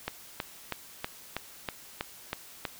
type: click train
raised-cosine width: 0.3 ms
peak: -15 dBFS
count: 9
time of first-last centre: 0.08-2.652 s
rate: 3.11 Hz
effects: white hiss -50 dBFS RMS until 2.79 s